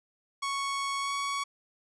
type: tone with pitch glide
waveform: sawtooth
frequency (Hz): 1108.7 to 1119.6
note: C#6 to C#6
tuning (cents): 0 to +17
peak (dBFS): -26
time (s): 0.42-1.44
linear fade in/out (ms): 10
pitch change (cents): +17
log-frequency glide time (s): 1-1.13
effects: resampled to 22050 Hz